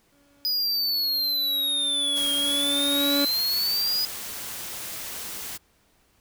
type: tone with exponential growth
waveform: 30% pulse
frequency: 284 Hz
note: C#4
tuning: 42 cents sharp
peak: -19 dBFS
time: 0.12-3.25 s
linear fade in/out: 5 ms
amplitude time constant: 680 ms
type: exponential two-way sweep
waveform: square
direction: down then up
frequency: 4978 to 3223 to 4978 Hz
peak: -23 dBFS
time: 0.45-4.05 s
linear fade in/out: 0 ms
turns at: 2.34 s
type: noise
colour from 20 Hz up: white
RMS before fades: -35 dBFS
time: 2.15-5.58 s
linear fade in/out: 20 ms
effects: pink hiss -64 dBFS RMS until 6.2 s